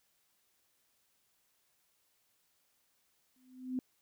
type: tone with exponential growth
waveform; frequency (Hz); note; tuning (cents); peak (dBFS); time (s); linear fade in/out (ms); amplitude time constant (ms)
sine; 255.6; C4; -40; -30; 3.36-3.79; 1; 93
effects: white hiss -75 dBFS RMS until 4.01 s